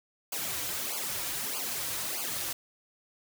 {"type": "noise with flanger", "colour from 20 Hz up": "white", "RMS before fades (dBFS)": -34, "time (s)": [0.32, 2.53], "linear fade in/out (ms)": 5, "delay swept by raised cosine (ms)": [0.53, 4.83], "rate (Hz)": 1.6, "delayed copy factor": -0.9, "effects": []}